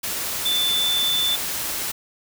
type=tone in noise; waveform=sine; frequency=3520 Hz; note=A7; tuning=in tune; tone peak=-19 dBFS; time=0.45-1.36 s; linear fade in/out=10 ms; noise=white; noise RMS=-27 dBFS; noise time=0.03-1.92 s; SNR=+5 dB; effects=none